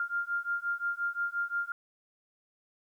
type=beating tone pair; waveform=sine; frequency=1396.9 / 1402.6 Hz; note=F6 / F6; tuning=0 / +7 cents; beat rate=5.7 Hz; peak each=-33 / -33 dBFS; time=0-1.72 s; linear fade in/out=2 ms; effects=11-bit